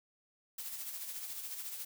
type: noise with tremolo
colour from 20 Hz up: blue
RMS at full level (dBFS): -41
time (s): 0.58-1.85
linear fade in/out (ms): 5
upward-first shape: sine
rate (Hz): 14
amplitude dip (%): 45
effects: none